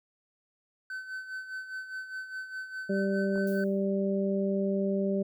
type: tone with tremolo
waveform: triangle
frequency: 1524 Hz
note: G6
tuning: 49 cents flat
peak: -32 dBFS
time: 0.9-3.64 s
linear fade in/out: 2 ms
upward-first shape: sine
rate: 4.9 Hz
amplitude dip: 65%
type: harmonic tone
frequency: 196 Hz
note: G3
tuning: in tune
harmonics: 1 / 2 / 3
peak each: -28 / -31 / -33 dBFS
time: 2.89-5.23 s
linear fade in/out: 10 ms
type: clicks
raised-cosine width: 1 ms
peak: -34 dBFS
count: 2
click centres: 3.358 / 3.379 s
type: noise with exponential decay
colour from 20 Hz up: violet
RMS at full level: -45 dBFS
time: 3.47-3.88 s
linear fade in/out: 1 ms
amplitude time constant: 88 ms
effects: none